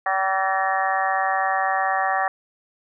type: harmonic tone with a mistuned harmonic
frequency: 191.6 Hz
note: G3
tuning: 39 cents flat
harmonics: 3 / 4 / 5 / 6 / 7 / 8 / 9 / 10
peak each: -31 / -22 / -34 / -26 / -31 / -37 / -29 / -28 dBFS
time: 0.06-2.28 s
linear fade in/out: 2 ms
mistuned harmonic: 10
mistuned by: -51 cents
effects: none